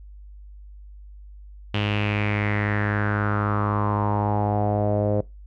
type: tone with low-pass filter sweep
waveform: sawtooth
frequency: 103.83 Hz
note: G#2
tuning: in tune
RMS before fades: -23 dBFS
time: 1.74-5.21 s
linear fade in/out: 5 ms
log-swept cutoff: 3000 to 550 Hz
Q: 5
effects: noise-tail reverb RT60 0.2 s tail -22 dB re dry + added 50 Hz sine -40 dBFS peak until 5.46 s